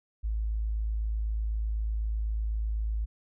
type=tone; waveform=sine; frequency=54 Hz; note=A1; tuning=32 cents flat; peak=-27 dBFS; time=0.23-3.06 s; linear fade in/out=20 ms; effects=none